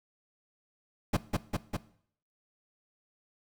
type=noise with echo; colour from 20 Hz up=brown; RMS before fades=-25 dBFS; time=1.13-1.17 s; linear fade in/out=10 ms; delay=200 ms; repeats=3; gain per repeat=-2 dB; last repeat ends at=1.77 s; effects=noise-tail reverb RT60 0.6 s tail -18 dB re dry